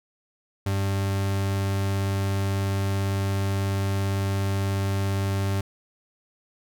40% pulse tone, 98.1 Hz, G2, 2 cents sharp, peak -22 dBFS, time 0.66-5.61 s, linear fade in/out 5 ms, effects none

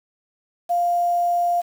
sine tone with quantisation, 698.5 Hz, F5, in tune, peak -17 dBFS, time 0.69-1.62 s, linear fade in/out 20 ms, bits 7, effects none

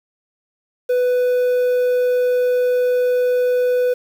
triangle tone with quantisation, 496.6 Hz, B4, 9 cents sharp, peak -12 dBFS, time 0.89-3.94 s, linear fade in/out 10 ms, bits 7, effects none

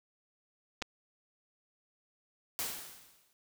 clicks, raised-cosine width 0.2 ms, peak -21 / -19 dBFS, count 2, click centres 0.819 / 0.823 s
white noise with exponential decay, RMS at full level -34 dBFS, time 2.59-3.33 s, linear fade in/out 0 ms, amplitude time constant 160 ms
effects none

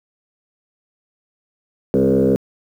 sine tone with frequency modulation, 337.7 Hz, E4, 42 cents sharp, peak -11 dBFS, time 1.94-2.36 s, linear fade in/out 0 ms, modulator 66 Hz, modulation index 2.7, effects tanh soft clip ceiling -7 dBFS + 8-bit

